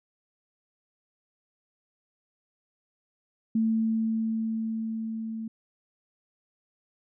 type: tone with level ramp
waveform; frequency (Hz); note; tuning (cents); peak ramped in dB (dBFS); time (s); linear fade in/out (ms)
sine; 223; A3; +23; -21 to -32; 3.55-5.48; 5
effects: none